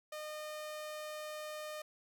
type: tone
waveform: sawtooth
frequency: 610 Hz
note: D#5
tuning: 34 cents flat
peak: -38 dBFS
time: 0.12-1.82 s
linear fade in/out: 5 ms
effects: 13-bit